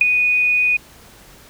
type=tone with ADSR envelope; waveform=sine; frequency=2476 Hz; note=D#7; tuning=9 cents flat; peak=-6 dBFS; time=0.01-0.77 s; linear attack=3 ms; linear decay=15 ms; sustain=-7 dB; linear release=7 ms; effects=pink hiss -45 dBFS RMS until 1.49 s